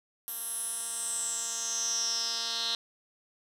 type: tone with band-pass filter sweep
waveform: 10% pulse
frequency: 230.6 Hz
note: A#3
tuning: 19 cents flat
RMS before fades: -33 dBFS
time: 0.28-2.75 s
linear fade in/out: 0 ms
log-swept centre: 12000 to 4100 Hz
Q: 7.5
effects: none